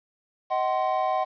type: chord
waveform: triangle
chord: C diminished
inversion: first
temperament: just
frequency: 627.9 / 753.5 / 1046.5 Hz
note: Eb5 / Gb5 / C6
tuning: +16 / +31 / 0 cents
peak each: -26 / -23 / -27 dBFS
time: 0.5-1.25 s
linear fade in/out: 20 ms
effects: resampled to 11025 Hz + 9-bit